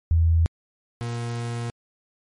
sine / 40% pulse tone pair in turn, 82.41 / 118.14 Hz, E2 / A#2, 0 / +24 cents, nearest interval tritone, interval 624 cents, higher second, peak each -15 / -26 dBFS, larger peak first, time 0.11-0.46 / 1.01-1.7 s, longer second, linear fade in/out 0 ms, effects MP3 48 kbps

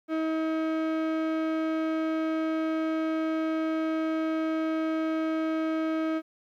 35% pulse tone, 318.7 Hz, D#4, 42 cents sharp, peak -24 dBFS, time 0.08-6.22 s, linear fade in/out 50 ms, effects low-pass 2000 Hz 12 dB/octave + 11-bit

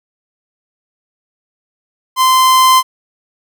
45% pulse tone with level ramp, 1036 Hz, C6, 17 cents flat, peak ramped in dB -8 to -5 dBFS, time 2.16-2.83 s, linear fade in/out 50 ms, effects none

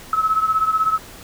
sine beating tone pair, 1291 / 1307 Hz, E6 / E6, -37 / -15 cents, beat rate 16 Hz, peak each -17 / -21 dBFS, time 0.13-0.98 s, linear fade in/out 2 ms, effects pink hiss -40 dBFS RMS until 1.23 s

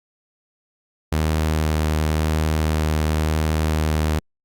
sawtooth tone with vibrato, 77.78 Hz, D#2, in tune, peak -14 dBFS, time 1.12-4.19 s, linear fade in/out 5 ms, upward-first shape sine, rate 0.94 Hz, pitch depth 9 cents each way, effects Opus 48 kbps

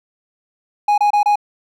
triangle tone bursts, 828 Hz, G#5, 5 cents flat, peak -9 dBFS, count 4, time 0.88-1.357 s, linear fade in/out 5 ms, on 99 ms, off 27 ms, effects none

